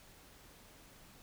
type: silence
effects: pink hiss -59 dBFS RMS until 1.22 s